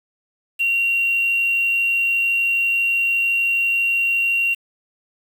sine tone with quantisation, 2753 Hz, F7, 25 cents flat, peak -16 dBFS, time 0.59-4.55 s, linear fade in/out 20 ms, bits 6, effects none

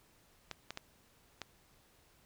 clicks, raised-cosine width 0.2 ms, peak -23 dBFS, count 4, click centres 0.513 / 0.706 / 0.774 / 1.417 s, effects pink hiss -67 dBFS RMS until 2.25 s

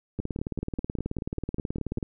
two click trains, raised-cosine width 3 ms, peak -20 / -17 dBFS, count 10 / 35, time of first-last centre 0.19-1.983 / 0.2-2.028 s, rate 5.02 / 18.6 Hz, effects none

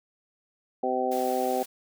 harmonic tone, 128 Hz, C3, 38 cents flat, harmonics 2 / 3 / 4 / 5 / 6, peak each -33 / -31 / -30 / -33 / -28 dBFS, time 0.83-1.63 s, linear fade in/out 5 ms
white high-pass noise, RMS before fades -42 dBFS, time 1.11-1.66 s, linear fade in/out 10 ms, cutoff 270 Hz, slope 24 dB/octave
effects none

